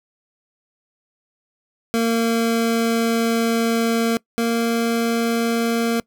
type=tone pair in turn; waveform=25% pulse; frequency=229.4 / 231.4 Hz; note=A#3 / A#3; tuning=-28 / -13 cents; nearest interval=unison; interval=15 cents; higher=second; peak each=-13 / -14 dBFS; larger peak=first; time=1.94-4.17 / 4.38-6 s; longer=first; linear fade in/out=0 ms; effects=noise-tail reverb RT60 0.1 s tail -23 dB re dry